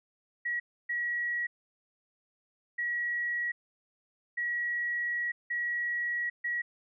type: tone bursts at uneven times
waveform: sine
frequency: 1917 Hz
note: A#6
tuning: 48 cents sharp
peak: -29 dBFS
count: 6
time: 0.45-0.6 / 0.89-1.47 / 2.78-3.52 / 4.37-5.32 / 5.5-6.3 / 6.44-6.62 s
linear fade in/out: 10 ms
effects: none